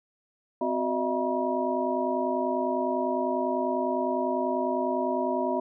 sine tone cluster, 257.6 / 368.5 / 611 / 661 / 959 Hz, C4 / F#4 / D#5 / E5 / A#5, -27 / -7 / -32 / +5 / +49 cents, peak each -31 dBFS, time 0.61-5.6 s, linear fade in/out 5 ms, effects none

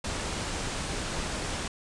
pink low-pass noise, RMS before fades -33 dBFS, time 0.04-1.68 s, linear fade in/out 5 ms, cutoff 9600 Hz, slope 48 dB/octave, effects resampled to 24000 Hz

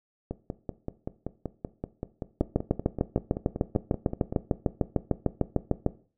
two click trains, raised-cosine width 2 ms, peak -9 / -18 dBFS, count 24 / 22, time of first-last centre 2.41-5.863 / 0.31-4.325 s, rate 6.66 / 5.23 Hz, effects noise-tail reverb RT60 0.4 s tail -17 dB re dry

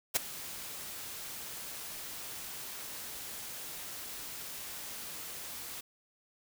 white noise with ADSR envelope, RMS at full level -25 dBFS, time 0.14-5.81 s, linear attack 23 ms, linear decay 11 ms, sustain -18 dB, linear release 10 ms, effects none

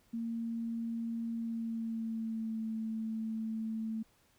sine tone with pitch glide, 229.9 to 221.7 Hz, A#3 to A3, -24 to +13 cents, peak -34 dBFS, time 0.13-4.03 s, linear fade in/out 10 ms, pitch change -63 cents, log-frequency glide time 1.34-2.63 s, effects pink hiss -69 dBFS RMS until 4.38 s

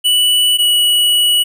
square tone pair in turn, 2960 / 2934 Hz, F#7 / F#7, 0 / -15 cents, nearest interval unison, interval 15 cents, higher first, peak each -10 dBFS, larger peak neither, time 0.04-0.58 / 0.58-1.44 s, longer second, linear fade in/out 20 ms, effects none

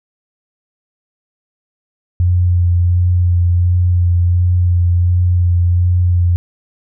sine tone with vibrato, 88.4 Hz, F2, 22 cents sharp, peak -9 dBFS, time 2.2-6.36 s, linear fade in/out 0 ms, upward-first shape sine, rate 1.4 Hz, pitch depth 18 cents each way, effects none

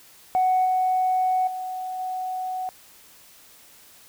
sine tone with level steps, 743 Hz, F#5, 7 cents sharp, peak -16 / -18 / -28 / -26 dBFS, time 0.35-2.69 s, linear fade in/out 0 ms, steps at 0.65 / 1.47 / 1.99 s, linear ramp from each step 5 ms, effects tanh soft clip ceiling -14 dBFS + white hiss -51 dBFS RMS until 4.08 s

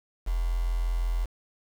sine tone with quantisation, 42.87 Hz, F1, 31 cents flat, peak -24 dBFS, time 0.26-1.26 s, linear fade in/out 20 ms, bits 7, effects none

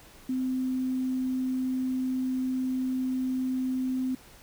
sine tone with quantisation, 257.8 Hz, C4, 26 cents flat, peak -26 dBFS, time 0.29-4.15 s, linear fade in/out 5 ms, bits 9, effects pink hiss -53 dBFS RMS until 4.42 s

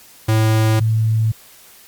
square / sine tone pair in turn, 110 / 110.89 Hz, A2 / A2, 0 / +14 cents, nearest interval unison, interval 14 cents, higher second, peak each -13 dBFS, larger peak neither, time 0.28-0.8 / 0.8-1.32 s, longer neither, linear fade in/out 10 ms, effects white hiss -45 dBFS RMS until 1.87 s + Opus 48 kbps

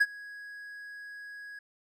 triangle tone with ADSR envelope, 1661.2 Hz, G#6, in tune, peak -16 dBFS, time 0-1.59 s, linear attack 13 ms, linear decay 42 ms, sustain -24 dB, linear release 4 ms, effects none

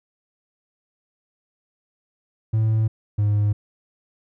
triangle tone pair in turn, 110.2 / 103.91 Hz, A2 / G#2, +3 / +1 cents, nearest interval minor second, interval 102 cents, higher first, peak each -14 dBFS, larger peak neither, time 2.53-2.88 / 3.18-3.53 s, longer neither, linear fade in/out 10 ms, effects tanh soft clip ceiling -10 dBFS

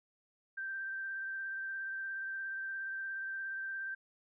sine tone with vibrato, 1568 Hz, G6, in tune, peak -37 dBFS, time 0.57-3.95 s, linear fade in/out 10 ms, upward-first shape sine, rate 17 Hz, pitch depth 15 cents each way, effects none

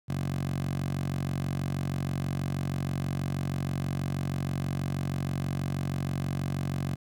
10% pulse tone with high-pass filter, 46.25 Hz, F#1, in tune, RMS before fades -31 dBFS, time 0.08-6.96 s, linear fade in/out 20 ms, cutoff 120 Hz, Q 3.6, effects none

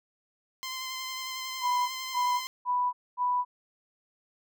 10% pulse tone with vibrato, 1039 Hz, C6, 12 cents flat, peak -26 dBFS, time 0.63-2.47 s, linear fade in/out 0 ms, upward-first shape sine, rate 11 Hz, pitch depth 16 cents each way
sine tone bursts, 987.8 Hz, B5, in tune, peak -24 dBFS, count 4, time 1.61-3.45 s, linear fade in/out 50 ms, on 280 ms, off 240 ms
effects none

